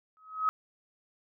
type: tone with exponential growth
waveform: sine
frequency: 1274 Hz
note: D#6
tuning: 41 cents sharp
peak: -21 dBFS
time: 0.17-0.49 s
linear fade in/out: 0 ms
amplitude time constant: 68 ms
effects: none